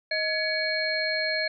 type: tone cluster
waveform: sine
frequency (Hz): 629 / 1687 / 2250 / 4226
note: D#5 / G#6 / C#7 / C8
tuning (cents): +19 / +27 / +25 / +16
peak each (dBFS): -30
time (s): 0.11-1.48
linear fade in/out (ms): 5
effects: none